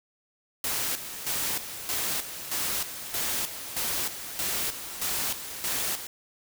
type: noise with tremolo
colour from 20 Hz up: white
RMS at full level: -29 dBFS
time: 0.64-6.07 s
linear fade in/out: 2 ms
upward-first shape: square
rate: 1.6 Hz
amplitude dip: 65%
effects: none